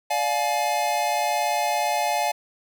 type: chord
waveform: square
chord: D diminished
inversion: none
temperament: just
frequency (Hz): 587.3 / 704.8 / 845.8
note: D5 / F5 / Ab5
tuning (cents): 0 / +16 / +31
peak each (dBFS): -30 / -26 / -25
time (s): 0.1-2.32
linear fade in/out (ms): 10
effects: none

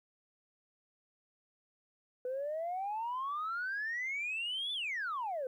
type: exponential two-way sweep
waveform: sine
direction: up then down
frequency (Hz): 493.9 to 3534 to 493.9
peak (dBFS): -33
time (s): 2.25-5.47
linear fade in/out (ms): 2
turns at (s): 4.73
effects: tanh soft clip ceiling -31 dBFS + 12-bit

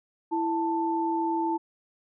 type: tone pair together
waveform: sine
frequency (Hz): 331.1 / 884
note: E4 / A5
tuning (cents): +8 / +8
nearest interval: octave + perfect fourth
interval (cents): 1700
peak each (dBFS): -27 / -27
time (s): 0.31-1.58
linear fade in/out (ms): 20
effects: none

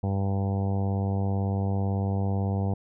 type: harmonic tone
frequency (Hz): 98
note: G2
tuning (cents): 0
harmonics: 1 / 2 / 3 / 4 / 5 / 6 / 7 / 8 / 9 / 10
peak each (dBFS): -25 / -30 / -40 / -40 / -38 / -46 / -40 / -41 / -45 / -53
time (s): 0.03-2.74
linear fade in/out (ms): 5
effects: none

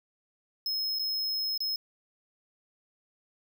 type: tone with dropouts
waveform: square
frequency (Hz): 5160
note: E8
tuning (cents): -38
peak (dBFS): -29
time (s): 0.66-1.76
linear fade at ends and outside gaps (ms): 2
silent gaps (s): 0.988-0.994 / 1.577-1.604
effects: none

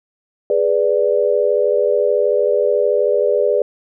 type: chord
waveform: sine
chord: G# diminished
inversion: none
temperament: equal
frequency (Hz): 415.3 / 493.9 / 587.3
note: G#4 / B4 / D5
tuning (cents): 0 / 0 / 0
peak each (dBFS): -17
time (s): 0.5-3.62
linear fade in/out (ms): 2
effects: none

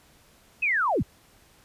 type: linear sweep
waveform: sine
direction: down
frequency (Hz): 2637 to 41.21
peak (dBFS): -21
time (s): 0.62-1.03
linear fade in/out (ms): 10
effects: pink hiss -58 dBFS RMS until 1.64 s + resampled to 32000 Hz

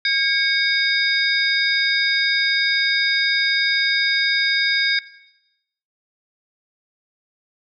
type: tone cluster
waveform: sine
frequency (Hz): 1623 / 2222 / 3710 / 4919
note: G#6 / C#7 / A#7 / D#8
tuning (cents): -40 / +4 / -9 / -21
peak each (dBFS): -22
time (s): 0.05-4.99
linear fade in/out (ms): 2
effects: noise-tail reverb RT60 0.9 s tail -18 dB re dry

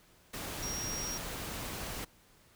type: tone in noise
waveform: sine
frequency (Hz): 5630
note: F8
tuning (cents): +13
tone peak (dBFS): -37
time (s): 0.62-1.18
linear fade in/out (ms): 10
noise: pink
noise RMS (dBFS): -40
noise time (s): 0.33-2.05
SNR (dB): 0
effects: pink hiss -63 dBFS RMS until 2.55 s

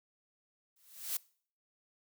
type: noise with exponential growth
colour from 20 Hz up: blue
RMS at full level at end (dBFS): -32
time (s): 0.76-1.17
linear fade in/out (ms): 5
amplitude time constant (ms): 88
effects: noise-tail reverb RT60 0.5 s tail -23 dB re dry

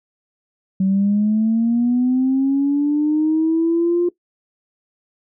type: linear sweep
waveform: sine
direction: up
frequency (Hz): 188.5 to 352.5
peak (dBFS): -13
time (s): 0.8-4.09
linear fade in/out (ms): 5
effects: noise-tail reverb RT60 0.1 s tail -19 dB re dry + tanh soft clip ceiling -9 dBFS

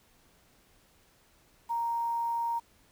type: tone with quantisation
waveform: sine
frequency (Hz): 932.3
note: A#5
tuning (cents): 0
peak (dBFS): -28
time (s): 1.69-2.6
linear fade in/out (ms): 20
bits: 9
effects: pink hiss -64 dBFS RMS until 2.91 s

